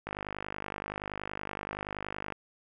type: click train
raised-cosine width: 0.5 ms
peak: -20 dBFS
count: 115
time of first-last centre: 0.07-2.323 s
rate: 50.6 Hz
effects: none